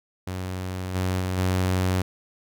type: tone with level steps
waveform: sawtooth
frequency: 92.5 Hz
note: F#2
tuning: in tune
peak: -25 / -19 / -21 / -17 dBFS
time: 0.27-2.02 s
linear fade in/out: 5 ms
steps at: 0.94 / 1.19 / 1.37 s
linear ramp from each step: 20 ms
effects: none